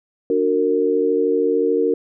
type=chord; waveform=sine; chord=D augmented; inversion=none; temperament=just; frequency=293.7 / 367.1 / 458.9 Hz; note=D4 / F#4 / A#4; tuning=0 / -14 / -27 cents; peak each=-22 / -21 / -17 dBFS; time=0.3-1.94 s; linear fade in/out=2 ms; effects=none